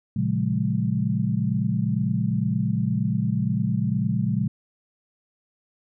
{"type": "chord", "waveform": "sine", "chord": "Bb minor seventh", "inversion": "none", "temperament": "equal with one note detuned", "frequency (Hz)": [116.54, 138.59, 179.01, 207.7], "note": ["Bb2", "Db3", "F3", "Ab3"], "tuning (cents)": [0, 0, 43, 0], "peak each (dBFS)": [-26, -27, -26, -26], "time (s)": [0.16, 4.48], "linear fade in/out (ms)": 5, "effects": []}